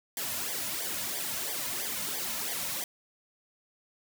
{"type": "noise with flanger", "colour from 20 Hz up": "white", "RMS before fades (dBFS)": -34, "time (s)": [0.17, 2.84], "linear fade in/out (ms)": 2, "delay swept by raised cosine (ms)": [0.73, 2.63], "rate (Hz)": 3, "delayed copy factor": -1, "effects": []}